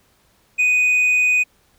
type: tone with tanh clipping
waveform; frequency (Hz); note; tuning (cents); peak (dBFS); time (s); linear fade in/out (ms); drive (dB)
sine; 2489; D#7; 0; -14; 0.58-1.44; 20; 3
effects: pink hiss -59 dBFS RMS until 1.78 s